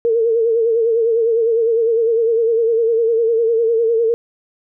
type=tone with vibrato; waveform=sine; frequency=457.1 Hz; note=A#4; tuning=34 cents flat; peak=-12 dBFS; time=0.05-4.14 s; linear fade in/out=0 ms; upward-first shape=sine; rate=9.9 Hz; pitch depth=58 cents each way; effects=none